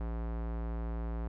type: tone with low-pass filter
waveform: square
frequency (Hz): 57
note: A#1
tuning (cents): -38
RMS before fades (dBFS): -36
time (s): 0-1.28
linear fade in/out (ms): 5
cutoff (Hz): 1200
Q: 0.89
effects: none